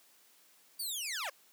15% pulse linear sweep, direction down, 4729 to 493.9 Hz, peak -29 dBFS, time 0.79-1.3 s, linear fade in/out 10 ms, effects white hiss -64 dBFS RMS until 1.52 s + high-pass 200 Hz 12 dB/octave

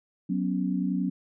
sine chord, F# suspended fourth, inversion none, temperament equal, 185 / 246.9 / 277.2 Hz, F#3 / B3 / C#4, 0 / 0 / 0 cents, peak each -27 / -31 / -30 dBFS, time 0.29-1.1 s, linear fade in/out 10 ms, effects none

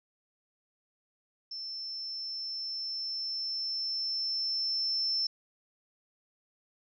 sine tone with level ramp, 5330 Hz, E8, 18 cents sharp, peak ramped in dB -37 to -27 dBFS, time 1.51-5.27 s, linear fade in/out 5 ms, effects none

